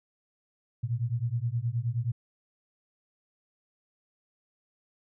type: beating tone pair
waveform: sine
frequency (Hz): 113.6 / 123.1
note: A#2 / B2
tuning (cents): -44 / -5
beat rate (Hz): 9.5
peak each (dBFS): -30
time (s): 0.83-2.12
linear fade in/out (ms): 10
effects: none